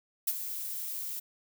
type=noise with ADSR envelope; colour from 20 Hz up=violet; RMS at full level=-26 dBFS; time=0.27-1.2 s; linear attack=10 ms; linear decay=42 ms; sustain=-11 dB; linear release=11 ms; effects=none